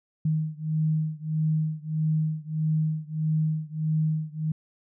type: beating tone pair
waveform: sine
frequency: 155.56 / 157.16 Hz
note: D#3 / D#3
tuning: 0 / +18 cents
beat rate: 1.6 Hz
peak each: -26 / -27 dBFS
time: 0.25-4.52 s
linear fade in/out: 5 ms
effects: none